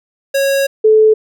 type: tone pair in turn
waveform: square / sine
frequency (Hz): 550 / 434.4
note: C#5 / A4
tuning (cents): -14 / -22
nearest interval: major third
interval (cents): 408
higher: first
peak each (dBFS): -12 / -5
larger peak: second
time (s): 0.34-0.67 / 0.84-1.14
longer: first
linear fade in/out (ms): 10
effects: none